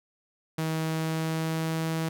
sawtooth tone with pitch glide, 159.6 to 161.73 Hz, D#3 to E3, +44 to -33 cents, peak -23 dBFS, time 0.58-2.09 s, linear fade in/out 5 ms, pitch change +23 cents, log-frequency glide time 0.79-1.9 s, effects none

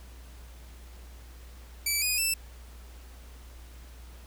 10% pulse tone with pitch steps, 2311 / 2477 / 2655 Hz, D7 / D#7 / E7, -28 / -8 / +12 cents, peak -17 dBFS, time 1.86-2.34 s, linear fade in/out 5 ms, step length 160 ms, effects added 60 Hz sine -45 dBFS peak until 4.26 s + pink hiss -55 dBFS RMS until 4.26 s

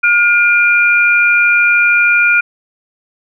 sine tone pair together, 1427 / 2400 Hz, F6 / D7, +37 / +37 cents, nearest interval major sixth, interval 900 cents, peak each -10 dBFS, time 0.03-2.41 s, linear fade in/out 10 ms, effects none

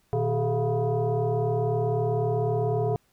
sine tone with frequency modulation, 155.56 Hz, D#3, in tune, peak -22 dBFS, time 0.13-2.96 s, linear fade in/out 0 ms, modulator 275 Hz, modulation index 1.9, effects pink hiss -67 dBFS RMS until 3.12 s

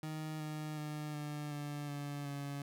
30% pulse tone with pitch steps, 155.56 / 153.15 / 150.78 / 148.45 / 146.15 / 143.89 / 141.66 Hz, D#3 / D#3 / D3 / D3 / D3 / D3 / C#3, 0 / -27 / +46 / +19 / -8 / -35 / +38 cents, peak -37 dBFS, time 0.03-2.62 s, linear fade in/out 2 ms, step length 370 ms, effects none

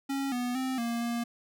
square tone with pitch steps, 274.2 / 245.6 / 260.5 / 234.1 / 235.6 Hz, C#4 / B3 / C4 / A#3 / A#3, -19 / -9 / -7 / +8 / +19 cents, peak -30 dBFS, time 0.09-1.24 s, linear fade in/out 10 ms, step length 230 ms, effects none

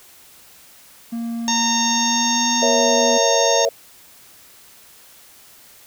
triangle tone with pitch glide, 232.1 to 240.6 Hz, A#3 to B3, -7 to -45 cents, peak -21 dBFS, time 1.12-3.18 s, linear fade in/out 10 ms, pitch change +62 cents, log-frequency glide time 1.8-2.5 s
harmonic tone, 918 Hz, A#5, 27 cents flat, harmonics 1 / 2 / 3 / 4 / 5 / 6 / 7, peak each -22 / -29 / -31 / -25 / -32 / -25 / -21 dBFS, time 1.48-3.65 s, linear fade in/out 0 ms
sine chord, A# diminished, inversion none, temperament equal, 466.2 / 554.4 / 659.3 Hz, A#4 / C#5 / E5, 0 / 0 / 0 cents, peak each -21 / -20 / -20 dBFS, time 2.62-3.69 s, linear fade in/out 5 ms
effects white hiss -47 dBFS RMS until 5.86 s

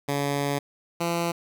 10% pulse tone pair in turn, 142 / 170.1 Hz, C#3 / F3, +42 / -45 cents, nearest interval minor third, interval 313 cents, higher second, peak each -16 dBFS, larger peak neither, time 0.08-0.59 / 1-1.32 s, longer first, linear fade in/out 10 ms, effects none

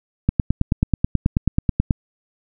click train, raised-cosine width 5 ms, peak -3 dBFS, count 16, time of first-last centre 0.29-1.908 s, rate 9.27 Hz, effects none

